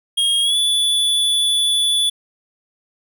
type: tone with pitch glide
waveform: square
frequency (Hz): 3258 to 3452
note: G#7 to A7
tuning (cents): -34 to -34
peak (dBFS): -15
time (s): 0.17-2.1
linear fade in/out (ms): 10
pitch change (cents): +100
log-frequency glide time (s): 0.42-0.56
effects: none